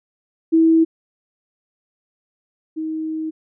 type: tone pair in turn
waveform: sine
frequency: 325.1 / 316 Hz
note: E4 / D#4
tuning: -24 / +27 cents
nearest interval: unison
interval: 49 cents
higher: first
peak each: -10 / -22 dBFS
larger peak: first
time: 0.52-0.85 / 2.76-3.31 s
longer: second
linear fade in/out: 20 ms
effects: none